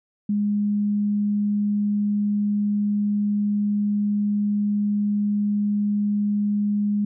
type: tone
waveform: sine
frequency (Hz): 206.2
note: G#3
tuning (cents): -12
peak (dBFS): -19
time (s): 0.29-7.05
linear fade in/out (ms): 5
effects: none